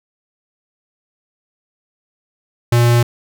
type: tone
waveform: square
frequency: 119.3 Hz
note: A#2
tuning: 41 cents sharp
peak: -10 dBFS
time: 2.72-3.03 s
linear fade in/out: 5 ms
effects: none